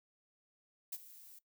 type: noise with ADSR envelope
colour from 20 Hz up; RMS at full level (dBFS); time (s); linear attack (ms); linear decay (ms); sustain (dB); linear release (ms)
violet; -39; 0.92-1.39; 9; 43; -17; 7
effects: noise-tail reverb RT60 0.1 s tail -17 dB re dry